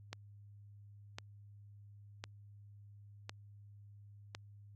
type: click train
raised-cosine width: 0.2 ms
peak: -25 dBFS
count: 5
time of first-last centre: 0.13-4.349 s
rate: 0.948 Hz
effects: added 102 Hz sine -54 dBFS peak until 4.75 s + Opus 48 kbps